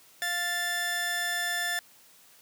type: tone pair together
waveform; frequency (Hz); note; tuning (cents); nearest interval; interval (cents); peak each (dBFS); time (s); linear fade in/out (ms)
sawtooth; 698.5 / 1760; F5 / A6; 0 / 0; octave + major third; 1600; -32 / -25; 0.22-1.79; 0
effects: white hiss -57 dBFS RMS until 2.41 s + high-pass 100 Hz 12 dB/octave